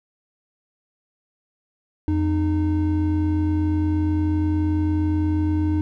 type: tone pair together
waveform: triangle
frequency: 86 / 306.5 Hz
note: F2 / D#4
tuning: -26 / -26 cents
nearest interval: octave + minor seventh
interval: 2200 cents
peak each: -19 dBFS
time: 2.08-5.81 s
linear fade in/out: 0 ms
effects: none